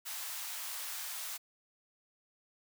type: high-pass noise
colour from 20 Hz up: white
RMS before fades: -41 dBFS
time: 0.05-1.38 s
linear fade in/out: 20 ms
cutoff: 730 Hz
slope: 24 dB/octave
effects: none